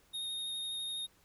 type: tone with vibrato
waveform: square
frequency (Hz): 3709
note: A#7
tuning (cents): -9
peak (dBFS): -37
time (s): 0.13-1.07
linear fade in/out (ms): 20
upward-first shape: sine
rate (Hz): 12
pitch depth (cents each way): 13
effects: pink hiss -67 dBFS RMS until 1.24 s